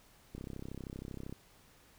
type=click train; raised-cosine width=3 ms; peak=-30 dBFS; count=33; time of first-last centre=0.35-1.326 s; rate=32.8 Hz; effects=pink hiss -63 dBFS RMS until 1.98 s